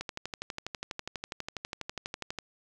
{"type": "click train", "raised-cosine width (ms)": 0.2, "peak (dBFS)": -18, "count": 30, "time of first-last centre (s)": [0.01, 2.387], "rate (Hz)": 12.2, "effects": []}